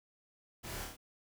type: noise with echo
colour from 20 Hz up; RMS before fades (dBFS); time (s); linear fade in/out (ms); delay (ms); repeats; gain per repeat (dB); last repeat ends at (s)
pink; -45; 0.63-0.86; 20; 27; 4; -2; 0.968
effects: none